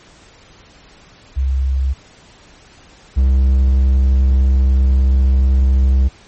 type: tone pair in turn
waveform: sine / triangle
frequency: 66.4 / 65.75 Hz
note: C2 / C2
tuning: +26 / +9 cents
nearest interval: unison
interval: 17 cents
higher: first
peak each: -13 / -7 dBFS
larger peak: second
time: 1.36-1.94 / 3.16-6.09 s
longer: second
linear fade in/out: 20 ms
effects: pink hiss -45 dBFS RMS until 6.27 s + MP3 32 kbps